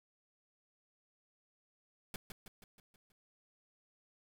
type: noise with echo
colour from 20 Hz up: pink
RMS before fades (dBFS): -42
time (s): 2.14-2.16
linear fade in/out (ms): 2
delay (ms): 160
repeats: 6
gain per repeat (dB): -5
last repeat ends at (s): 3.12
effects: none